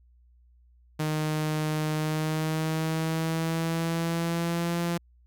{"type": "tone with pitch glide", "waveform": "sawtooth", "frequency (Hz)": [154.3, 171.21], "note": ["D#3", "F3"], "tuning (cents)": [-14, -34], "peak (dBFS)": -22, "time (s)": [0.99, 4.98], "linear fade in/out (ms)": 10, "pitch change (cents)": 180, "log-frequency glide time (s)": [1.95, 4.79], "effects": ["added 60 Hz sine -56 dBFS peak until 5.26 s"]}